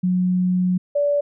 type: tone pair in turn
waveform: sine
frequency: 182 / 577.8 Hz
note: F#3 / D5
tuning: -28 / -28 cents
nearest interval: octave + minor sixth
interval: 2000 cents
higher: second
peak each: -16 dBFS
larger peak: neither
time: 0.03-0.78 / 0.95-1.21 s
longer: first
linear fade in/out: 10 ms
effects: none